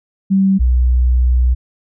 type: tone pair in turn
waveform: sine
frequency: 193 / 62 Hz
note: G3 / B1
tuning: -27 / +7 cents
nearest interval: octave + minor sixth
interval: 1966 cents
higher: first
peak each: -9 dBFS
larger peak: neither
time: 0.3-0.59 / 0.59-1.55 s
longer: second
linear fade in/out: 20 ms
effects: none